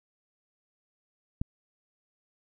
click, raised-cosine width 5 ms, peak -17 dBFS, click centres 1.415 s, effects none

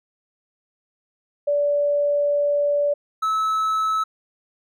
sine / triangle tone pair in turn, 579 / 1299.8 Hz, D5 / E6, -25 / -25 cents, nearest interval octave + major second, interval 1400 cents, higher second, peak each -17 dBFS, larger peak neither, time 1.47-2.94 / 3.22-4.04 s, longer first, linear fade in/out 10 ms, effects none

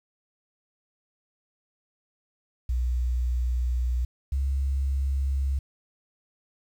sine tone pair in turn, 61.4 / 68.12 Hz, B1 / C#2, -9 / -30 cents, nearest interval major second, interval 179 cents, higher second, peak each -22 dBFS, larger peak neither, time 2.69-4.05 / 4.32-5.59 s, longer first, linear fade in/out 5 ms, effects tanh soft clip ceiling -18 dBFS + 9-bit

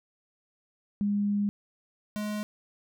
sine / square tone pair in turn, 204.1 / 210.1 Hz, G#3 / G#3, -30 / +20 cents, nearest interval minor second, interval 50 cents, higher second, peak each -24 / -31 dBFS, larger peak first, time 1.01-1.49 / 2.16-2.43 s, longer first, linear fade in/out 0 ms, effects none

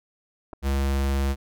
clicks, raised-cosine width 1 ms, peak -25 dBFS, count 2, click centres 0.531 / 0.534 s
square tone, 68.5 Hz, C#2, 20 cents flat, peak -22 dBFS, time 0.62-1.36 s, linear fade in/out 50 ms
effects none

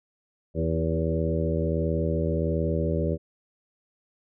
harmonic tone with a mistuned harmonic, 81.4 Hz, E2, 21 cents flat, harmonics 1 / 2 / 3 / 4 / 5 / 6 / 7, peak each -28 / -28 / -34 / -33 / -32 / -32 / -32 dBFS, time 0.54-3.18 s, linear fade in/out 50 ms, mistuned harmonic 5, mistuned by -25 cents, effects none

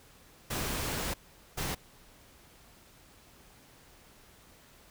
pink noise bursts at uneven times, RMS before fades -34 dBFS, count 2, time 0.5-1.14 / 1.57-1.75 s, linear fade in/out 10 ms, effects pink hiss -58 dBFS RMS until 4.9 s

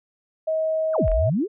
sine tone with pitch glide, 635 to 639.8 Hz, D#5 to D#5, +35 to +48 cents, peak -20 dBFS, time 0.47-1.3 s, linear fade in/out 10 ms, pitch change +13 cents, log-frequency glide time 1.04-1.15 s
sine exponential two-way sweep, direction down then up, 1700 to 37.26 to 461.9 Hz, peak -19 dBFS, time 0.93-1.48 s, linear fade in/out 50 ms, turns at 1.1 s
clicks, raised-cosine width 0.5 ms, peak -26 dBFS, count 2, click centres 1.08 / 1.117 s
effects none

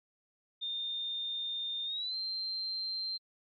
sine tone with pitch glide, 3629 to 4145 Hz, A#7 to C8, -47 to -17 cents, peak -34 dBFS, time 0.61-3.18 s, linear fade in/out 20 ms, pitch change +230 cents, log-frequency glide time 1.85-2.16 s, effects AAC 32 kbps

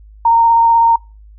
sine tone with vibrato, 923 Hz, A#5, 17 cents flat, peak -7 dBFS, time 0.25-0.96 s, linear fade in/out 5 ms, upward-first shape square, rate 16 Hz, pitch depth 9 cents each way, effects noise-tail reverb RT60 0.3 s tail -26 dB re dry + added 52 Hz sine -37 dBFS peak until 1.38 s

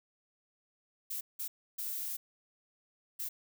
violet noise bursts at uneven times, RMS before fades -38 dBFS, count 4, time 1.1-1.21 / 1.39-1.48 / 1.78-2.17 / 3.19-3.29 s, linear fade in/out 10 ms, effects none

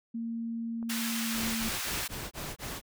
sine tone with pitch glide, 230 to 225.9 Hz, A#3 to A3, -23 to +46 cents, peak -32 dBFS, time 0.14-1.69 s, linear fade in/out 10 ms, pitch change -31 cents, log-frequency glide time 1.06-1.45 s
click, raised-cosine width 1 ms, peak -35 dBFS, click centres 0.828 s
pink high-pass noise, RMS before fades -35 dBFS, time 0.89-2.08 s, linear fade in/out 10 ms, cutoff 1500 Hz, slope 12 dB/octave
pink noise bursts, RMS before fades -38 dBFS, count 6, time 1.33-2.815 s, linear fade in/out 50 ms, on 230 ms, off 21 ms
effects none

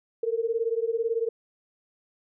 sine beating tone pair, 449 / 467 Hz, A4 / A#4, +35 / +3 cents, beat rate 18 Hz, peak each -27 dBFS, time 0.23-1.29 s, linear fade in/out 5 ms, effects none

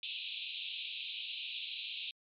pink band-pass noise, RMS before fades -42 dBFS, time 0.03-2.11 s, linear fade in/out 2 ms, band 2500 to 4000 Hz, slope 96 dB/octave, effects MP3 64 kbps

